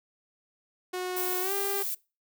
sawtooth tone with pitch glide, 365 to 398 Hz, F#4 to G4, -24 to +26 cents, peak -27 dBFS, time 0.93-1.83 s, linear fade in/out 10 ms, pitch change +150 cents, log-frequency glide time 1.41-1.53 s
violet noise, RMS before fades -32 dBFS, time 1.16-1.95 s, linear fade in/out 10 ms
effects noise-tail reverb RT60 0.3 s tail -23 dB re dry

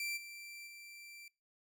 sawtooth tone with level steps, 2349 Hz, D7, in tune, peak -34 / -45 / -48 dBFS, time 0-1.28 s, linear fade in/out 2 ms, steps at 0.16 / 0.66 s, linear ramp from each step 20 ms, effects noise-tail reverb RT60 0.3 s tail -24 dB re dry

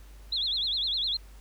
sine tone with vibrato, 3729 Hz, A#7, in tune, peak -26 dBFS, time 0.32-1.17 s, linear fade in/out 5 ms, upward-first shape sine, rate 9.9 Hz, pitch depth 220 cents each way, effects added 50 Hz sine -46 dBFS peak until 1.4 s + pink hiss -58 dBFS RMS until 1.4 s

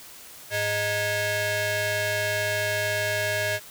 sawtooth ring-modulated tone, 518 Hz, C5, 17 cents flat, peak -17 dBFS, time 0.5-3.6 s, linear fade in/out 50 ms, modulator 1140 Hz, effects white hiss -45 dBFS RMS until 3.7 s

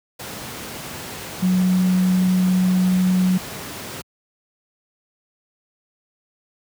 sine tone in noise, 184 Hz, F#3, 9 cents flat, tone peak -14 dBFS, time 1.42-3.38 s, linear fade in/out 10 ms, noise pink, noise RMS -32 dBFS, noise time 0.19-4.02 s, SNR +15 dB, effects high-pass 100 Hz 12 dB/octave

